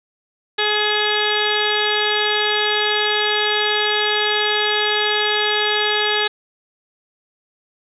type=harmonic tone with a mistuned harmonic; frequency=421.4 Hz; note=G#4; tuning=25 cents sharp; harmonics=1 / 2 / 3 / 4 / 5 / 6 / 7 / 8 / 9 / 10; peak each=-23 / -25 / -29 / -22 / -29 / -27 / -28 / -25 / -25 / -33 dBFS; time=0.58-6.28 s; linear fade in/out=10 ms; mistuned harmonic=10; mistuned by=+56 cents; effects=none